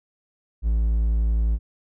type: tone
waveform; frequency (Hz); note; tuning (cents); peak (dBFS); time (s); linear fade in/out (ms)
triangle; 55.5; A1; +16; -16; 0.62-1.59; 50
effects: none